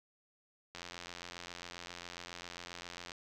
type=click train; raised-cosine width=0.2 ms; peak=-27 dBFS; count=208; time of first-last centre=0.75-3.118 s; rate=87.4 Hz; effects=none